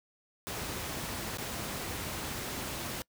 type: noise with dropouts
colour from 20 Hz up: pink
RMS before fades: -37 dBFS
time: 0.47-3.02 s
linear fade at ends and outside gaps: 0 ms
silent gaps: 1.372-1.384 s
effects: noise-tail reverb RT60 0.1 s tail -24 dB re dry + high-pass 60 Hz 12 dB/octave